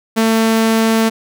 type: tone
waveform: sawtooth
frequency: 223.8 Hz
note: A3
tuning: 30 cents sharp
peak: -7 dBFS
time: 0.16-1.1 s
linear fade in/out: 20 ms
effects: none